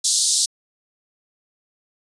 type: band-pass noise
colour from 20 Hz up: white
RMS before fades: -19 dBFS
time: 0.04-0.46 s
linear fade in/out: 10 ms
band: 3800 to 9400 Hz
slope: 48 dB/octave
effects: resampled to 24000 Hz